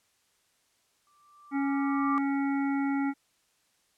sine tone with exponential growth, 1174.7 Hz, D6, in tune, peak -25 dBFS, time 1.07-2.18 s, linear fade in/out 0 ms, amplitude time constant 240 ms
harmonic tone, 277.2 Hz, C#4, in tune, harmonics 1 / 3 / 5 / 7 / 8, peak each -26 / -36 / -40 / -43 / -44 dBFS, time 1.51-3.14 s, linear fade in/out 50 ms
effects white hiss -70 dBFS RMS until 3.97 s + low-pass 10000 Hz 12 dB/octave

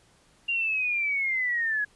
sine linear sweep, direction down, 2794 to 1661.2 Hz, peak -24 dBFS, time 0.48-1.85 s, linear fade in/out 10 ms, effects pink hiss -61 dBFS RMS until 1.95 s + resampled to 24000 Hz

